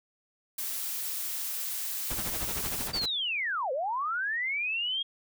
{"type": "noise", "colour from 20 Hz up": "blue", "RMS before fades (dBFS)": -34, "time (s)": [0.58, 2.88], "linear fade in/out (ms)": 5}
{"type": "noise with tremolo", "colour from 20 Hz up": "pink", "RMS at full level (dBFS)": -34, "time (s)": [2.1, 3.06], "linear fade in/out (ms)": 5, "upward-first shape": "triangle", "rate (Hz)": 13, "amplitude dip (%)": 85}
{"type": "linear two-way sweep", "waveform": "sine", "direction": "down then up", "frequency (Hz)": [4700, 493.9, 3281], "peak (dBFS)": -28, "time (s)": [2.93, 5.03], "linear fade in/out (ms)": 10, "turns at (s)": 3.72}
{"effects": []}